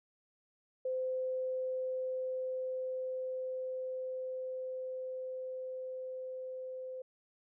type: tone with level ramp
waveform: sine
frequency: 515 Hz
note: C5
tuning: 28 cents flat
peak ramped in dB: -32 to -40 dBFS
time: 0.85-7.02 s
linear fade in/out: 5 ms
effects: none